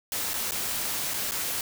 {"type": "noise with dropouts", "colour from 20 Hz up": "white", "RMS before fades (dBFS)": -30, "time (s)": [0.12, 1.61], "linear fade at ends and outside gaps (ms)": 1, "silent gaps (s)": [[0.335, 0.34], [0.51, 0.519], [1.137, 1.141], [1.311, 1.319]], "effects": []}